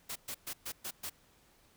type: noise bursts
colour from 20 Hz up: white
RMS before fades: -40 dBFS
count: 6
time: 0.09-1.098 s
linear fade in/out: 10 ms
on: 68 ms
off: 120 ms
effects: pink hiss -66 dBFS RMS until 1.76 s